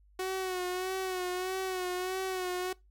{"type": "tone with vibrato", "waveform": "sawtooth", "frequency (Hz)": 370, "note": "F#4", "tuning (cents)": 0, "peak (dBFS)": -28, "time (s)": [0.19, 2.73], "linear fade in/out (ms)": 5, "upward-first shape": "sine", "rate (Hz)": 1.6, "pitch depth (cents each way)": 44, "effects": ["noise-tail reverb RT60 0.2 s tail -22 dB re dry", "added 50 Hz sine -59 dBFS peak until 2.9 s"]}